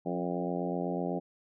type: harmonic tone with a mistuned harmonic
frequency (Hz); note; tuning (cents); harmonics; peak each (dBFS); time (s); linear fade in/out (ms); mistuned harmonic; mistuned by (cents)
88; F2; +14; 2 / 3 / 4 / 5 / 6 / 7 / 8 / 9; -35 / -37 / -38 / -39 / -40 / -40 / -41 / -42; 0.05-1.2; 20; 3; +26
effects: none